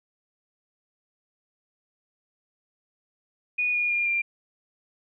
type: tone with pitch steps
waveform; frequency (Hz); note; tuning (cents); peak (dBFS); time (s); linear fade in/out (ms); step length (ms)
sine; 2463 / 2436 / 2410 / 2383; D#7 / D#7 / D7 / D7; -18 / -37 / +44 / +25; -22; 3.58-4.22; 10; 160
effects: none